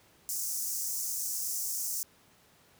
pink high-pass noise, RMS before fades -34 dBFS, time 0.29-2.03 s, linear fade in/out 0 ms, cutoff 5600 Hz, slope 48 dB/octave, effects pink hiss -62 dBFS RMS until 2.79 s + high-pass 80 Hz 12 dB/octave

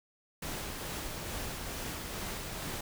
pink noise with tremolo, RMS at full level -38 dBFS, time 0.42-2.81 s, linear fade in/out 5 ms, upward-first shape sine, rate 2.3 Hz, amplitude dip 25%, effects none

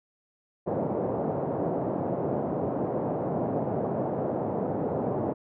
white band-pass noise, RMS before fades -29 dBFS, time 0.66-5.34 s, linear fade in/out 20 ms, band 110 to 670 Hz, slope 24 dB/octave, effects none

